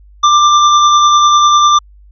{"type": "tone with tremolo", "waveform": "square", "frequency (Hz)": 1185, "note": "D6", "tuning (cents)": 15, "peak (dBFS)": -5, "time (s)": [0.23, 1.79], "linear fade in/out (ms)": 10, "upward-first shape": "sine", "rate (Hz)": 10, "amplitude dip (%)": 25, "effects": ["added 50 Hz sine -38 dBFS peak until 2.11 s", "resampled to 16000 Hz"]}